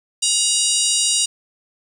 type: harmonic tone with a mistuned harmonic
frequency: 953 Hz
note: A#5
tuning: 38 cents sharp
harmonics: 3 / 4 / 5 / 6 / 7 / 8 / 9 / 10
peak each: -24 / -24 / -24 / -24 / -24 / -24 / -24 / -24 dBFS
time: 0.22-1.26 s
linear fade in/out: 10 ms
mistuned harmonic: 7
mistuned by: +37 cents
effects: 7-bit